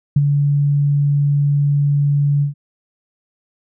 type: tone with ADSR envelope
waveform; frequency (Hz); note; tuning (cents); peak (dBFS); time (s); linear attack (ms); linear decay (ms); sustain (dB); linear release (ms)
sine; 143.5; D3; -40; -7; 0.16-2.54; 6; 36; -5; 120
effects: none